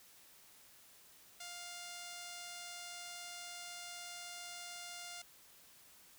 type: tone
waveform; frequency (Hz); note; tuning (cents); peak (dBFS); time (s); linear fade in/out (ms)
5% pulse; 702; F5; +9; -35; 1.4-5.22; 5
effects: white hiss -62 dBFS RMS until 6.18 s